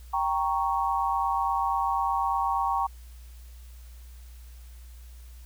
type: chord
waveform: sine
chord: G diminished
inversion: none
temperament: equal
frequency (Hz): 784 / 932.3 / 1108.7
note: G5 / Bb5 / Db6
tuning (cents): 0 / 0 / 0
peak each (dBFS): -28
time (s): 0.13-2.87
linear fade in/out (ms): 10
effects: added 60 Hz sine -43 dBFS peak until 5.45 s + white hiss -58 dBFS RMS until 5.45 s